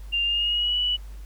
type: tone with pitch glide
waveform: sine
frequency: 2794 to 2952 Hz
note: F7 to F#7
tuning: 0 to -5 cents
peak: -21 dBFS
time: 0.12-0.97 s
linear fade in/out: 20 ms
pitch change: +95 cents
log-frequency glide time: 0.24-0.77 s
effects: added 50 Hz sine -36 dBFS peak until 1.25 s + pink hiss -55 dBFS RMS until 1.25 s